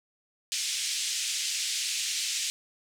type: band-pass noise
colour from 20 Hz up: white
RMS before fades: -31 dBFS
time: 0.52-2.5 s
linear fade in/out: 0 ms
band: 2400 to 7800 Hz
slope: 24 dB/octave
effects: none